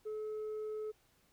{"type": "tone", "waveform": "sine", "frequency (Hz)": 429.9, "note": "A4", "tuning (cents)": -40, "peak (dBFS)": -35, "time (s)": [0.05, 0.92], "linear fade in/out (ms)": 20, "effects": ["tanh soft clip ceiling -37 dBFS", "pink hiss -71 dBFS RMS until 1.32 s"]}